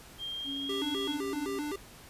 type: tone with pitch glide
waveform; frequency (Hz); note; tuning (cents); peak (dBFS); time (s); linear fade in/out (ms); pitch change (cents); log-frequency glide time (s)
sine; 3200 to 3303; G7 to G#7; +35 to -10; -35; 0.18-1.17; 50; +55; 0.37-0.85
type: tone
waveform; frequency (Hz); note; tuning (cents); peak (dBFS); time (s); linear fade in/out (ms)
sine; 277.2; C#4; 0; -37; 0.44-1.63; 50
type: tone with vibrato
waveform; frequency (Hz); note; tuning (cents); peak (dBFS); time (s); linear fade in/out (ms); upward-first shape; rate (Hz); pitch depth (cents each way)
square; 342.3; F4; -35; -34; 0.69-1.76; 5; square; 3.9; 250
effects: pink hiss -52 dBFS RMS until 2.09 s + resampled to 32000 Hz